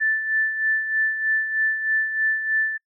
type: tone with tremolo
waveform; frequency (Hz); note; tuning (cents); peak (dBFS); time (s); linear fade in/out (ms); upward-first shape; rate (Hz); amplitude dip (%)
sine; 1760; A6; 0; -17; 0-2.78; 20; sine; 3.2; 60
effects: noise-tail reverb RT60 0.1 s tail -26 dB re dry